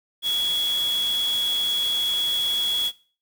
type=tone in noise; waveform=sine; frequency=3353 Hz; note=G#7; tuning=16 cents sharp; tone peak=-21 dBFS; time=0.22-2.92 s; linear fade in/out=50 ms; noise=white; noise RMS=-35 dBFS; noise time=0.22-2.92 s; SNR=+11 dB; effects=noise-tail reverb RT60 0.4 s tail -19 dB re dry